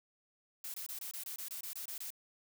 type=noise bursts; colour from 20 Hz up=blue; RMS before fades=-43 dBFS; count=12; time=0.64-2.104 s; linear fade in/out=2 ms; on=100 ms; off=24 ms; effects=none